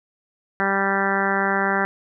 harmonic tone, 196 Hz, G3, in tune, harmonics 1 / 2 / 3 / 4 / 5 / 6 / 7 / 8 / 9 / 10, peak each -27 / -27 / -30 / -26 / -29 / -31 / -27 / -26 / -27 / -31 dBFS, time 0.6-1.85 s, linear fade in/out 0 ms, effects none

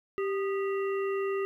harmonic tone with a mistuned harmonic, 392 Hz, G4, in tune, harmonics 1 / 3 / 5 / 7, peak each -28 / -38 / -42 / -45 dBFS, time 0.18-1.45 s, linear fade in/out 0 ms, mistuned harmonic 3, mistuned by +83 cents, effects 11-bit

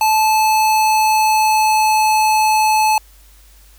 square tone with pitch glide, 870 to 864.5 Hz, A5 to A5, -20 to -31 cents, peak -12 dBFS, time 0.01-2.98 s, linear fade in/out 2 ms, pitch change -11 cents, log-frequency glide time 0.18-2.03 s, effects added 50 Hz sine -44 dBFS peak until 3.78 s + white hiss -50 dBFS RMS until 3.78 s

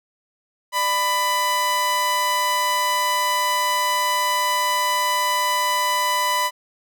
sawtooth tone pair together, 596 / 995 Hz, D5 / B5, +25 / +13 cents, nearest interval major sixth, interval 888 cents, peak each -26 / -15 dBFS, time 0.72-6.51 s, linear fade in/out 50 ms, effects none

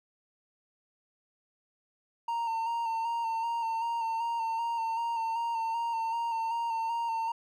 triangle tone with vibrato, 918 Hz, A#5, 27 cents flat, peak -27 dBFS, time 2.28-7.32 s, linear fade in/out 5 ms, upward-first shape square, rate 2.6 Hz, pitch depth 25 cents each way, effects none

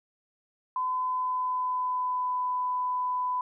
sine tone with pitch glide, 1015 to 999.9 Hz, B5 to B5, +47 to +21 cents, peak -26 dBFS, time 0.76-3.41 s, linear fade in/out 2 ms, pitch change -26 cents, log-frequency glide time 0.87-2.4 s, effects none

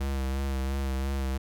square tone with vibrato, 67.3 Hz, C2, 49 cents sharp, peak -28 dBFS, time 0-1.38 s, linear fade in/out 10 ms, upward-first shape sine, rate 2.9 Hz, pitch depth 34 cents each way, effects none

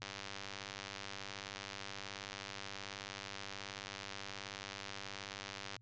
click train, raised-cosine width 0.2 ms, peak -26 dBFS, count 568, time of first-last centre 0.02-5.765 s, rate 98.7 Hz, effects added 112 Hz sine -61 dBFS peak until 5.81 s + resampled to 16000 Hz

